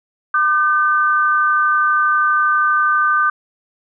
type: tone pair together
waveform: sine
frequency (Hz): 1200 / 1532.4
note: D6 / G6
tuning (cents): +37 / -40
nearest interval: major third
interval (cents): 423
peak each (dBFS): -14 / -16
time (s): 0.34-3.3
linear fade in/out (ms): 5
effects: none